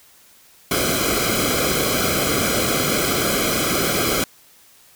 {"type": "noise with comb filter", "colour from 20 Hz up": "pink", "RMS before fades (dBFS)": -20, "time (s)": [0.71, 4.24], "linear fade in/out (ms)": 2, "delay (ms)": 1.1, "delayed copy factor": -0.95, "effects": ["white hiss -51 dBFS RMS until 4.95 s"]}